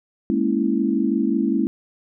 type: chord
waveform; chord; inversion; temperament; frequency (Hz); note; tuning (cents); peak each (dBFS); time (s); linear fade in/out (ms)
sine; A# half-diminished seventh; third; equal; 207.7 / 233.1 / 277.2 / 329.6; G#3 / A#3 / C#4 / E4; 0 / 0 / 0 / 0; -23; 0.3-1.67; 0
effects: none